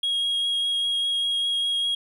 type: tone with vibrato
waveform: sine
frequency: 3284 Hz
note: G#7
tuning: 20 cents flat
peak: -19 dBFS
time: 0.03-1.95 s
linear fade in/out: 5 ms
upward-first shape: sine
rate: 5 Hz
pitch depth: 9 cents each way
effects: tanh soft clip ceiling -21 dBFS + 10-bit